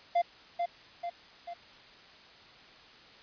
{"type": "tone with echo", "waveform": "triangle", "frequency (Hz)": 693, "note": "F5", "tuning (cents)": -14, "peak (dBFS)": -21, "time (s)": [0.15, 0.22], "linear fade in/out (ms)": 10, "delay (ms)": 440, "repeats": 3, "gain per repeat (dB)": -5, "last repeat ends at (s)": 1.54, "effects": ["white hiss -54 dBFS RMS until 3.22 s", "resampled to 11025 Hz"]}